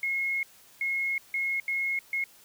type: tone bursts at uneven times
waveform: sine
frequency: 2164 Hz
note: C#7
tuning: 42 cents flat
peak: -26 dBFS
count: 5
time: 0.03-0.43 / 0.81-1.18 / 1.34-1.6 / 1.68-1.99 / 2.13-2.24 s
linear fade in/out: 2 ms
effects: white hiss -56 dBFS RMS until 2.44 s